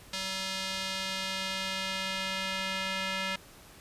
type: tone with band-pass filter sweep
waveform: square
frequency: 190.8 Hz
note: G3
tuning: 47 cents flat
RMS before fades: -34 dBFS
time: 0.13-3.36 s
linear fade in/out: 5 ms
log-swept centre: 4300 to 2600 Hz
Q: 1.2
effects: pink hiss -53 dBFS RMS until 3.8 s + resampled to 32000 Hz